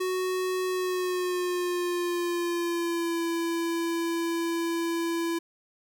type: tone with pitch glide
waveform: square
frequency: 370 to 335.4 Hz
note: F#4 to E4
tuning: 0 to +30 cents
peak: -27 dBFS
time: 0-5.39 s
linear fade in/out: 10 ms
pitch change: -170 cents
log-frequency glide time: 0.66-3.23 s
effects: none